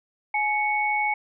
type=tone pair together; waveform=sine; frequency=843 / 2217 Hz; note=G#5 / C#7; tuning=+26 / 0 cents; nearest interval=octave + perfect fourth; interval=1674 cents; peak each=-24 dBFS; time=0.34-1.14 s; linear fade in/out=5 ms; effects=none